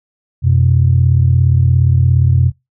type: tone pair together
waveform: sine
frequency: 89.8 / 127 Hz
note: F2 / B2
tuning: +49 / +49 cents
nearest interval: tritone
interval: 600 cents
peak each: -10 dBFS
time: 0.42-2.52 s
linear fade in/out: 50 ms
effects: noise-tail reverb RT60 0.2 s tail -22 dB re dry + tanh soft clip ceiling 0 dBFS